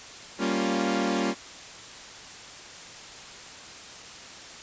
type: chord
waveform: sawtooth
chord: G half-diminished seventh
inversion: none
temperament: equal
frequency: 196 / 233.1 / 277.2 / 349.2 Hz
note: G3 / Bb3 / Db4 / F4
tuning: 0 / 0 / 0 / 0 cents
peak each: -26 dBFS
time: 0.38-1.35 s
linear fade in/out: 50 ms
effects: white hiss -43 dBFS RMS until 4.62 s + resampled to 16000 Hz